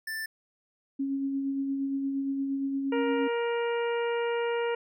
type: tone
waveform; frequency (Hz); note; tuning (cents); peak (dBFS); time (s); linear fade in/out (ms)
square; 1771; A6; +11; -33; 0.07-0.26; 5
type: tone with tremolo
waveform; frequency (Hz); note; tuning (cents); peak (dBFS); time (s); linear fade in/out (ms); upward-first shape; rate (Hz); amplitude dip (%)
sine; 273.9; C#4; -21; -26; 0.99-3.28; 10; sine; 8.6; 30
type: harmonic tone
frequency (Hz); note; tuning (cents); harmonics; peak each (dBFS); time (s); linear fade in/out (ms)
470.2; A#4; +15; 1 / 2 / 3 / 4 / 5 / 6; -27 / -35 / -39 / -41 / -42 / -43; 2.92-4.75; 5
effects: none